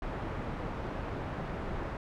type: low-pass noise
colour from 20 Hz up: pink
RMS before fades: -37 dBFS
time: 0.02-1.97 s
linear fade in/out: 2 ms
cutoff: 1400 Hz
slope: 12 dB/octave
effects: none